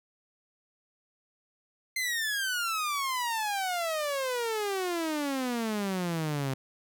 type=exponential sweep; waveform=sawtooth; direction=down; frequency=2093 to 130.81 Hz; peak=-25 dBFS; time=1.96-6.54 s; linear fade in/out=5 ms; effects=none